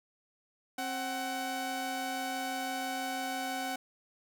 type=tone pair together; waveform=sawtooth; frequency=265.6 / 750.8 Hz; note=C4 / F#5; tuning=+26 / +25 cents; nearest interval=octave + tritone; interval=1799 cents; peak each=-35 / -31 dBFS; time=0.78-3.76 s; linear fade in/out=5 ms; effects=none